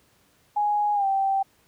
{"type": "tone with pitch glide", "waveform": "sine", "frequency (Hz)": [830.6, 779.5], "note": ["G#5", "G5"], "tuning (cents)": [0, -10], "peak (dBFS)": -20, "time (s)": [0.56, 1.43], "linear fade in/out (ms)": 10, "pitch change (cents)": -110, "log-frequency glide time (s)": [0.94, 1.06], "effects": ["pink hiss -62 dBFS RMS until 1.67 s", "high-pass 60 Hz 12 dB/octave"]}